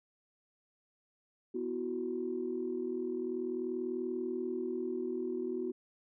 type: chord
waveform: sine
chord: B suspended fourth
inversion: none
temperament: equal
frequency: 246.9 / 329.6 / 370 Hz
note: B3 / E4 / F#4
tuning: 0 / 0 / 0 cents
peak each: -39 / -40 / -35 dBFS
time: 1.54-5.72 s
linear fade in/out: 10 ms
effects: tanh soft clip ceiling -24 dBFS